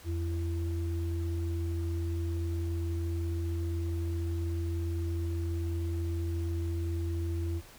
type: tone pair together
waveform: sine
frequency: 84.5 / 336.4 Hz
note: E2 / E4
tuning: +43 / +35 cents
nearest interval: 2 octaves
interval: 2392 cents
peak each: -30 / -38 dBFS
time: 0.04-7.62 s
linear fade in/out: 50 ms
effects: pink hiss -53 dBFS RMS until 7.78 s